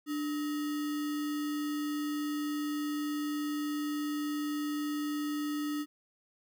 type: tone with sample-and-hold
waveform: sine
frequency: 296.1 Hz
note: D4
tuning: 14 cents sharp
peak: -31 dBFS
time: 0.06-5.86 s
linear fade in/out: 50 ms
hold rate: 1575 Hz
effects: none